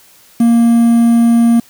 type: tone with quantisation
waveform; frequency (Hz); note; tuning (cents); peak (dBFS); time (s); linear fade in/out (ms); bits
triangle; 233.1; A#3; 0; -4; 0.4-1.6; 5; 5
effects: white hiss -45 dBFS RMS until 1.69 s